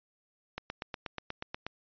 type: click train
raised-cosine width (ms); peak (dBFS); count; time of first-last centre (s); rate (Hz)
0.3; -20; 10; 0.58-1.666; 8.29
effects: resampled to 11025 Hz